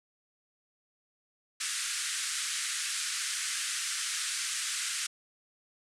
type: band-pass noise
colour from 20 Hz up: white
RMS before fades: -34 dBFS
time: 1.6-5.07 s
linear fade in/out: 10 ms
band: 1300 to 9700 Hz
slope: 48 dB/octave
effects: none